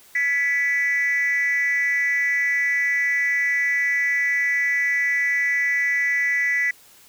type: tone with frequency modulation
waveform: sine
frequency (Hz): 1975.5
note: B6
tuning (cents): 0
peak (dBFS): -17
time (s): 0.15-6.71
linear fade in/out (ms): 5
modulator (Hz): 287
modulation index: 0.55
effects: tanh soft clip ceiling -15 dBFS + white hiss -51 dBFS RMS until 7.08 s